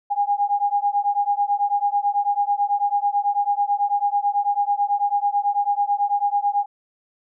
sine beating tone pair, 810 / 819.1 Hz, G#5 / G#5, -43 / -24 cents, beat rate 9.1 Hz, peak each -21 dBFS, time 0.1-6.66 s, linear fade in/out 20 ms, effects none

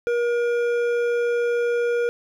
sine tone with hard clipping, 476.5 Hz, A#4, 38 cents sharp, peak -21 dBFS, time 0.07-2.09 s, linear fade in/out 0 ms, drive 9 dB, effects none

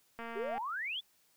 click train, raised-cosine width 0.5 ms, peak -29 dBFS, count 91, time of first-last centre 0.19-0.58 s, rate 231 Hz
sine exponential sweep, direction up, 372.7 to 3586 Hz, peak -35 dBFS, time 0.35-1.01 s, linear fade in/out 20 ms
effects white hiss -70 dBFS RMS until 1.36 s

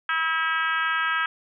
harmonic tone, 323.2 Hz, E4, 34 cents flat, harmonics 3 / 4 / 5 / 6 / 7 / 8 / 9 / 10, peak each -34 / -26 / -25 / -33 / -36 / -35 / -38 / -37 dBFS, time 0.09-1.26 s, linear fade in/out 2 ms, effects none

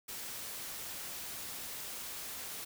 white noise, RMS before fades -43 dBFS, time 0.08-2.65 s, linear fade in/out 10 ms, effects none

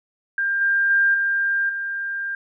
sine tone with level steps, 1596 Hz, G6, 31 cents sharp, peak -19 / -16 / -14 / -18 / -24 dBFS, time 0.38-2.35 s, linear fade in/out 2 ms, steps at 0.61 / 0.9 / 1.14 / 1.69 s, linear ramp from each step 5 ms, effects none

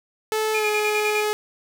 sawtooth tone with pitch glide, 434.6 to 423 Hz, A4 to G#4, -21 to +32 cents, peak -17 dBFS, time 0.32-1.33 s, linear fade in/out 0 ms, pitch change -47 cents, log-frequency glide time 0.55-0.67 s
triangle tone with tremolo, 2427 Hz, D#7, 44 cents flat, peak -21 dBFS, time 0.54-1.25 s, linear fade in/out 10 ms, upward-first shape square, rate 9.8 Hz, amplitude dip 70%
effects none

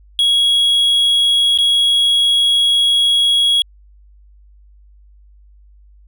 triangle tone with dropouts, 3322 Hz, G#7, in tune, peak -9 dBFS, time 0.19-3.62 s, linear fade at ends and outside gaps 1 ms, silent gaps 1.576-1.586 s, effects added 50 Hz sine -43 dBFS peak until 6.07 s

